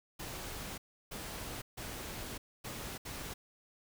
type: noise bursts at uneven times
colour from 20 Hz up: pink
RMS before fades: -43 dBFS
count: 5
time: 0.19-0.78 / 1.11-1.62 / 1.77-2.38 / 2.64-2.98 / 3.05-3.34 s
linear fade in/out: 10 ms
effects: none